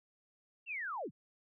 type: linear sweep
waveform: sine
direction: down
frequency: 2794 to 87.1 Hz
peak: -37 dBFS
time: 0.66-1.11 s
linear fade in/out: 50 ms
effects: none